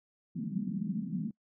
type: band-pass noise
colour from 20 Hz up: white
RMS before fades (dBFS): -35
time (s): 0.35-1.31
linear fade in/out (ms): 5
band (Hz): 170 to 220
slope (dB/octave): 48
effects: noise-tail reverb RT60 0.1 s tail -25 dB re dry